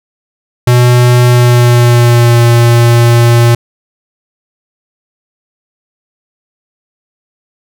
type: tone with pitch glide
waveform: square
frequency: 122.8 to 118.27 Hz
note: B2 to A#2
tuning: -9 to +25 cents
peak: -4 dBFS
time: 0.67-3.55 s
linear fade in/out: 5 ms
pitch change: -66 cents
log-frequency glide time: 1.26-2.43 s
effects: none